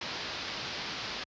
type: low-pass noise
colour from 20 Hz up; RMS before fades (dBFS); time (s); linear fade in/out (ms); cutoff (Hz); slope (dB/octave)
white; -38; 0.01-1.24; 5; 5200; 48
effects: high-pass 60 Hz 12 dB/octave + resampled to 16000 Hz